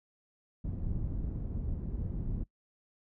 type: low-pass noise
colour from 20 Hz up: pink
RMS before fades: -35 dBFS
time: 0.64-2.44 s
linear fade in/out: 10 ms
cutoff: 180 Hz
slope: 12 dB/octave
effects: noise-tail reverb RT60 0.1 s tail -21 dB re dry